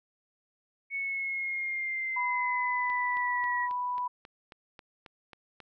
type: exponential sweep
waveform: sine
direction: down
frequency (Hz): 2217 to 1912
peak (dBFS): -30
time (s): 0.9-3.69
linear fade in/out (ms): 50
type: tone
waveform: sine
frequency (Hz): 987.8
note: B5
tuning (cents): 0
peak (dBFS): -29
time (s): 2.16-4.08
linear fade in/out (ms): 10
type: click train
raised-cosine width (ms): 0.3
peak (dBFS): -31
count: 11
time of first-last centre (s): 2.9-5.603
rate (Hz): 3.7
effects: none